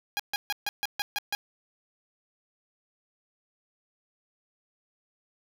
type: tone bursts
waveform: 10% pulse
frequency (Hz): 820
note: G#5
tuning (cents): -22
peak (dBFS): -19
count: 8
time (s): 0.17-1.35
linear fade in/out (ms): 0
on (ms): 25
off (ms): 140
effects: none